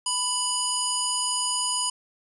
harmonic tone, 987.8 Hz, B5, in tune, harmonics 1 / 3 / 5 / 7 / 9 / 10, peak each -31 / -31 / -31 / -31 / -31 / -31 dBFS, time 0.06-1.9 s, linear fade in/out 5 ms, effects none

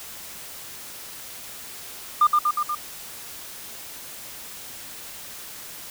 sine tone with echo, 1204 Hz, D6, 43 cents sharp, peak -11 dBFS, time 2.21-2.27 s, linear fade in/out 5 ms, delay 120 ms, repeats 4, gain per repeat -3 dB, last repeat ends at 2.75 s, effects tanh soft clip ceiling -10 dBFS + white hiss -39 dBFS RMS until 5.9 s

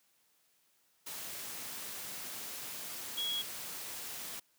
sine tone in noise, 3322 Hz, G#7, in tune, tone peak -33 dBFS, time 3.17-3.42 s, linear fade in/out 10 ms, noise white, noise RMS -43 dBFS, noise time 1.06-4.4 s, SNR +7 dB, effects white hiss -72 dBFS RMS until 4.58 s + high-pass 100 Hz 12 dB/octave

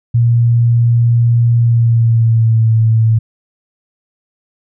sine tone with pitch glide, 118 to 112.09 Hz, A#2 to A2, +22 to +33 cents, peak -7 dBFS, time 0.14-3.19 s, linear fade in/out 10 ms, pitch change -89 cents, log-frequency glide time 1.56-2.65 s, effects none

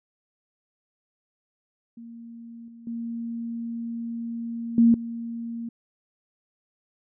sine tone with level steps, 232.2 Hz, A#3, 7 cents flat, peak -39 / -43 / -29 / -13 / -30 dBFS, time 1.97-5.69 s, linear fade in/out 5 ms, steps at 2.68 / 2.87 / 4.78 / 4.94 s, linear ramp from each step 2 ms, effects none

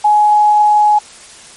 sine tone, 840 Hz, G#5, 19 cents sharp, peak -6 dBFS, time 0.04-0.99 s, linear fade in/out 10 ms, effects white hiss -37 dBFS RMS until 1.56 s + MP3 48 kbps

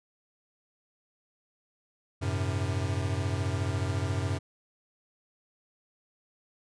square tone cluster, 92.6 / 106.8 / 131.6 Hz, F#2 / G#2 / C3, +2 / +49 / +10 cents, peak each -31 / -34 / -35 dBFS, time 2.21-4.39 s, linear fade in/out 20 ms, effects resampled to 22050 Hz

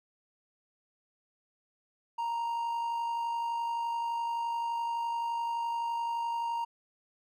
triangle tone with amplitude modulation, 932.3 Hz, A#5, in tune, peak -27 dBFS, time 2.18-6.65 s, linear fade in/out 10 ms, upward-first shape sine, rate 51.7 Hz, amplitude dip 30%, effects none

